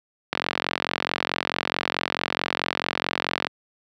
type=click train; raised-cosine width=0.3 ms; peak=-5 dBFS; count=141; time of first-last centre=0.33-3.469 s; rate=44.6 Hz; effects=high-pass 150 Hz 12 dB/octave